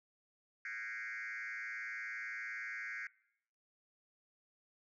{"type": "tone with frequency modulation", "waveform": "sine", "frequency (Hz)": 1864.7, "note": "A#6", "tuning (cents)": 0, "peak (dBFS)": -39, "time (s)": [0.65, 3.07], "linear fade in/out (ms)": 2, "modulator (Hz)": 112, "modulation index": 3.4, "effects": ["noise-tail reverb RT60 0.7 s tail -22 dB re dry", "tanh soft clip ceiling -38 dBFS"]}